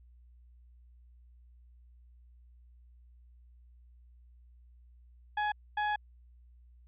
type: tone bursts at uneven times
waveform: 30% pulse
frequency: 839 Hz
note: G#5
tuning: 17 cents sharp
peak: -26 dBFS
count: 2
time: 5.37-5.52 / 5.77-5.96 s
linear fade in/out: 5 ms
effects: added 60 Hz sine -55 dBFS peak until 6.87 s + resampled to 8000 Hz